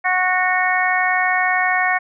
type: harmonic tone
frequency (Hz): 367.6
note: F#4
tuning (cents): -11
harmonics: 2 / 3 / 4 / 5 / 6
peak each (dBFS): -20 / -24 / -25 / -19 / -22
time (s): 0.04-1.99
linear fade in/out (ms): 20
effects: none